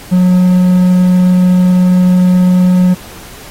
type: tone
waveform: triangle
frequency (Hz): 181.6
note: F#3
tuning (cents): -32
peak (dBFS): -3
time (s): 0.11-2.95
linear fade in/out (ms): 20
effects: pink hiss -33 dBFS RMS until 3.5 s + AAC 48 kbps